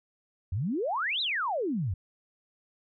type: exponential two-way sweep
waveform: sine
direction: up then down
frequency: 81.5 to 4084 to 81.5 Hz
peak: -27 dBFS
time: 0.52-1.94 s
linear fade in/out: 5 ms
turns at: 1.21 s
effects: none